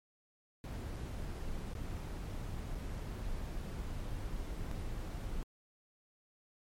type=noise with dropouts; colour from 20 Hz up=brown; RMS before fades=-40 dBFS; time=0.64-5.43 s; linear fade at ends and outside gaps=0 ms; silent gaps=0.958-0.963 / 1.735-1.752 / 2.748-2.752 / 4.714-4.718 s; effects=MP3 64 kbps